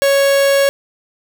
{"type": "tone", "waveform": "45% pulse", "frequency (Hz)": 554.4, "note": "C#5", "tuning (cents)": 0, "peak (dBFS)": -10, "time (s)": [0.02, 0.69], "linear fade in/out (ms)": 0, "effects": []}